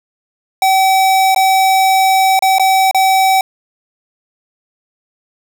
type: tone with dropouts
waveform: square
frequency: 765 Hz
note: G5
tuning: 42 cents flat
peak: -9 dBFS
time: 0.62-3.41 s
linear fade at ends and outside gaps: 2 ms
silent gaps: 1.347-1.361 / 2.392-2.423 / 2.584-2.596 / 2.912-2.946 s
effects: none